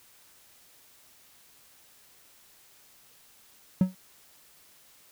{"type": "tone with exponential decay", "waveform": "triangle", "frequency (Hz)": 185.6, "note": "F#3", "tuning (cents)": 6, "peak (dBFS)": -13, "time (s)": [3.81, 3.95], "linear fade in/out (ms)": 2, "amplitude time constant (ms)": 29, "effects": ["white hiss -58 dBFS RMS until 5.11 s"]}